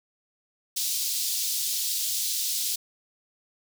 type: high-pass noise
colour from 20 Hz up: pink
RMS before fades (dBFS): -28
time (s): 0.76-2.76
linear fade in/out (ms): 10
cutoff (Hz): 3900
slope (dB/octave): 24
effects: none